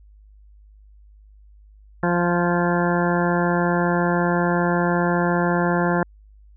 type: harmonic tone with a mistuned harmonic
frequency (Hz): 174.61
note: F3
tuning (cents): 0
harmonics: 1 / 2 / 3 / 4 / 5 / 6 / 8 / 9 / 10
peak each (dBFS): -21 / -24 / -26 / -27 / -28 / -29 / -30 / -31 / -31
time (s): 2.03-6.03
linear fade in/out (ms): 2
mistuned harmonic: 10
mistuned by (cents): -17
effects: added 51 Hz sine -46 dBFS peak until 6.56 s